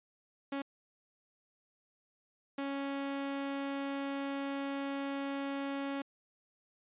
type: tone bursts at uneven times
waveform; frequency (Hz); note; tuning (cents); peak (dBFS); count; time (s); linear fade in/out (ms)
sawtooth; 277.2; C#4; 0; -31; 2; 0.52-0.62 / 2.58-6.02; 5
effects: resampled to 8000 Hz